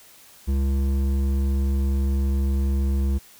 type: tone with hard clipping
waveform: sine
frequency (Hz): 68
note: C#2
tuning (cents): -33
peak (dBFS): -21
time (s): 0.47-3.19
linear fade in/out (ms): 20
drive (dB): 10
effects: white hiss -50 dBFS RMS until 3.39 s